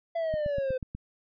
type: exponential sweep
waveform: triangle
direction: down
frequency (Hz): 677 to 510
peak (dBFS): -25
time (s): 0.15-0.78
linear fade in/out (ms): 10
type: click train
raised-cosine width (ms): 5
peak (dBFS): -24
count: 6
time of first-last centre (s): 0.34-0.95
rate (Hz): 8.2
effects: resampled to 11025 Hz